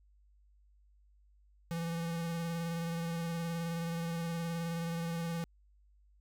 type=tone with vibrato; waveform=square; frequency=167.5 Hz; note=E3; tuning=28 cents sharp; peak=-35 dBFS; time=1.71-5.44 s; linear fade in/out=0 ms; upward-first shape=sine; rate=19 Hz; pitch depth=23 cents each way; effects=added 50 Hz sine -62 dBFS peak until 6.2 s